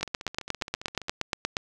two click trains, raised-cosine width 0.2 ms, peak -9 / -21 dBFS, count 14 / 17, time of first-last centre 0.03-1.568 / 0.01-1.084 s, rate 8.45 / 14.9 Hz, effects none

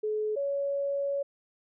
sine tone pair in turn, 427.8 / 560.6 Hz, A4 / C#5, -49 / +19 cents, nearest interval perfect fourth, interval 468 cents, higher second, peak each -27 dBFS, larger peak neither, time 0.03-0.36 / 0.36-1.23 s, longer second, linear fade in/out 10 ms, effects none

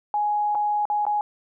sine tone with dropouts, 834 Hz, G#5, 7 cents sharp, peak -20 dBFS, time 0.14-1.21 s, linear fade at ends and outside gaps 1 ms, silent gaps 0.549-0.553 / 0.854-0.9 / 1.053-1.066 s, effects none

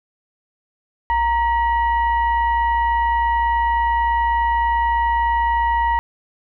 sine tone with frequency modulation, 932.3 Hz, A#5, in tune, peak -15 dBFS, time 1.1-5.99 s, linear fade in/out 0 ms, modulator 994 Hz, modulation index 0.61, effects none

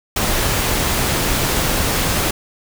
pink noise, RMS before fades -18 dBFS, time 0.16-2.31 s, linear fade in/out 5 ms, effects none

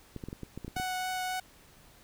clicks, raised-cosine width 3 ms, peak -26 dBFS, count 10, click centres 0.163 / 0.238 / 0.286 / 0.329 / 0.433 / 0.576 / 0.647 / 0.68 / 0.767 / 0.799 s
sawtooth tone with vibrato, 740 Hz, F#5, in tune, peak -28 dBFS, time 0.76-1.4 s, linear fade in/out 5 ms, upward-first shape triangle, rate 3.7 Hz, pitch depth 8 cents each way
effects pink hiss -58 dBFS RMS until 2.03 s

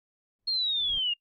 brown noise with exponential growth, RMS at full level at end -44 dBFS, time 0.39-0.99 s, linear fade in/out 0 ms, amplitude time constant 130 ms
sine linear sweep, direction down, 4297 to 2794 Hz, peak -25 dBFS, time 0.47-1.14 s, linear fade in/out 10 ms
effects noise-tail reverb RT60 0.1 s tail -25 dB re dry + Opus 48 kbps

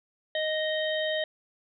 harmonic tone, 622.3 Hz, D#5, in tune, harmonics 1 / 3 / 5 / 6, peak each -28 / -33 / -35 / -36 dBFS, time 0.35-1.24 s, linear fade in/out 2 ms, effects none

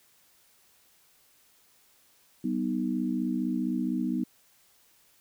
sine chord, G augmented, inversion none, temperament equal with one note detuned, 191.63 / 246.9 / 311.1 Hz, G3 / B3 / D#4, -39 / 0 / 0 cents, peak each -32 / -29 / -32 dBFS, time 2.44-4.24 s, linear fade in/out 5 ms, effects white hiss -63 dBFS RMS until 5.2 s

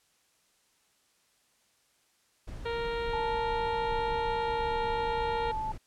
brown noise, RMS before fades -40 dBFS, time 2.47-5.78 s, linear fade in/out 10 ms
harmonic tone, 466.2 Hz, A#4, in tune, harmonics 1 / 2 / 3 / 4 / 5 / 6 / 7 / 8 / 9, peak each -32 / -38 / -42 / -44 / -46 / -48 / -49 / -50 / -51 dBFS, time 2.65-5.52 s, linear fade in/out 10 ms
sine tone with pitch glide, 878 to 872.4 Hz, A5 to A5, -4 to -15 cents, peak -31 dBFS, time 3.13-5.72 s, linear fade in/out 5 ms, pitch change -11 cents, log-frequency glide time 3.83-4.6 s
effects white hiss -69 dBFS RMS until 5.86 s + low-pass 10000 Hz 12 dB/octave

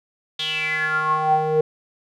square tone with band-pass filter sweep, 155.56 Hz, D#3, in tune, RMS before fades -21 dBFS, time 0.39-1.61 s, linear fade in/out 5 ms, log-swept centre 3500 to 490 Hz, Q 8.7, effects none

